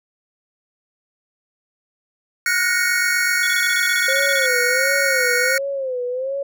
square chord, Gb major seventh, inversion third, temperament equal with one note detuned, 1432 / 1480 / 1864.7 / 2217 Hz, F6 / Gb6 / Bb6 / Db7, +43 / 0 / 0 / 0 cents, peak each -23 dBFS, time 2.46-5.58 s, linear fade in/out 2 ms
sine tone bursts, 3398 Hz, G#7, 39 cents sharp, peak -25 dBFS, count 16, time 3.43-4.46 s, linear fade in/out 2 ms, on 40 ms, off 26 ms
sine tone with vibrato, 523 Hz, C5, 1 cent flat, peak -21 dBFS, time 4.08-6.43 s, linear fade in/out 5 ms, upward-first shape sine, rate 1.4 Hz, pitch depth 110 cents each way
effects none

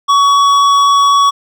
triangle tone with hard clipping, 1126 Hz, C#6, 27 cents sharp, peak -8 dBFS, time 0.08-1.31 s, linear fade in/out 20 ms, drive 14 dB, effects none

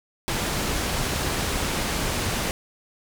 pink low-pass noise, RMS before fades -26 dBFS, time 0.28-2.51 s, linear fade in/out 0 ms, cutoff 11000 Hz, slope 12 dB/octave, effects none

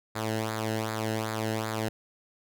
sawtooth tone with flanger, 110 Hz, A2, in tune, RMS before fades -31 dBFS, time 0.15-1.89 s, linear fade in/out 10 ms, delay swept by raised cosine 0.34 to 0.88 ms, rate 2.6 Hz, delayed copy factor -0.7, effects none

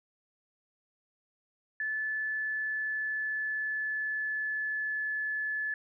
sine tone with pitch glide, 1737 to 1725 Hz, A6 to A6, -23 to -35 cents, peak -30 dBFS, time 1.8-5.74 s, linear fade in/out 2 ms, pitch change -12 cents, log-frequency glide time 2.21-5.05 s, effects none

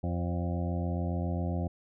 harmonic tone with a mistuned harmonic, 87.31 Hz, F2, in tune, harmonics 1 / 2 / 3 / 4 / 6 / 7 / 8 / 9, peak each -31 / -34 / -39 / -42 / -43 / -44 / -43 / -48 dBFS, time 0.03-1.68 s, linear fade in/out 10 ms, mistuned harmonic 7, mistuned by -24 cents, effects none

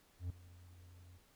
triangle tone with ADSR envelope, 88.7 Hz, F2, 27 cents sharp, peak -34 dBFS, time 0.19-1.19 s, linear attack 110 ms, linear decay 6 ms, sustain -20 dB, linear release 23 ms, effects pink hiss -69 dBFS RMS until 1.35 s

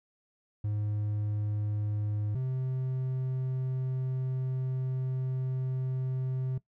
triangle tone pair in turn, 104.8 / 129.88 Hz, G#2 / C3, +16 / -12 cents, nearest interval major third, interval 372 cents, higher second, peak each -27 / -27 dBFS, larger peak neither, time 0.64-2.35 / 2.35-6.58 s, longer second, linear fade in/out 5 ms, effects noise-tail reverb RT60 0.1 s tail -18 dB re dry

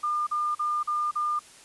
sine tone bursts, 1205 Hz, D6, 44 cents sharp, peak -24 dBFS, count 5, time 0.03-1.394 s, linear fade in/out 10 ms, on 240 ms, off 41 ms, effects white hiss -51 dBFS RMS until 1.64 s + resampled to 24000 Hz

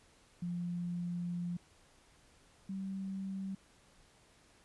sine tone pair in turn, 174.61 / 192.61 Hz, F3 / G3, 0 / -30 cents, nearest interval major second, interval 170 cents, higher second, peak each -35 / -37 dBFS, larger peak first, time 0.42-1.57 / 2.69-3.55 s, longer first, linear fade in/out 5 ms, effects pink hiss -65 dBFS RMS until 4.64 s + resampled to 24000 Hz

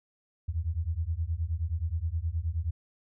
sine beating tone pair, 77.78 / 87.28 Hz, D#2 / F2, 0 / -1 cents, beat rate 9.5 Hz, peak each -31 dBFS, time 0.48-2.71 s, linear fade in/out 10 ms, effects none

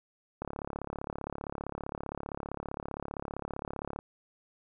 click train, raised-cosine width 1 ms, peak -22 dBFS, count 127, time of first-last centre 0.42-3.989 s, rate 35.3 Hz, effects none

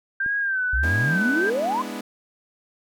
sine tone with vibrato, 1568 Hz, G6, in tune, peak -21 dBFS, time 0.2-1.5 s, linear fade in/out 5 ms, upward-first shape sine, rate 1.6 Hz, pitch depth 85 cents each way
click, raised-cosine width 3 ms, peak -27 dBFS, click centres 0.262 s
sine exponential sweep, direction up, 56 to 1072 Hz, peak -21 dBFS, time 0.73-1.82 s, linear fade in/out 5 ms
sawtooth chord, E dominant seventh, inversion first, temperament equal with one note detuned, 207.7 / 246.9 / 293.7 / 326.4 Hz, G#3 / B3 / D4 / E4, 0 / 0 / 0 / -17 cents, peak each -31 / -30 / -33 / -34 dBFS, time 0.83-2.01 s, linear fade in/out 5 ms
effects none

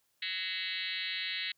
sine tone with frequency modulation, 2976 Hz, F#7, 9 cents sharp, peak -33 dBFS, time 0.22-1.52 s, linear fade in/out 5 ms, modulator 186 Hz, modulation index 6.4, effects white hiss -75 dBFS RMS until 1.57 s

